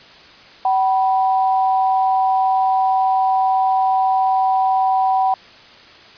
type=tone pair together; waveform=sine; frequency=762 / 980.2 Hz; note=G5 / B5; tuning=-49 / -13 cents; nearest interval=major third; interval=436 cents; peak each=-14 / -21 dBFS; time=0.65-5.34 s; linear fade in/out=2 ms; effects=white hiss -43 dBFS RMS until 6.17 s + resampled to 11025 Hz